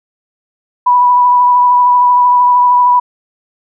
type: tone with vibrato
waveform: sine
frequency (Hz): 984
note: B5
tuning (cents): -7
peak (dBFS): -5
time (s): 0.86-3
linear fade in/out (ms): 10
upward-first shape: sine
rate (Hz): 13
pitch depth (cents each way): 16
effects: none